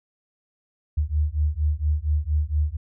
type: beating tone pair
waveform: sine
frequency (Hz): 73.42 / 77.72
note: D2 / D#2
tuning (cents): 0 / -1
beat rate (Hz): 4.3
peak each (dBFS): -23 / -23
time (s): 0.97-2.77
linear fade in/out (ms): 10
effects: none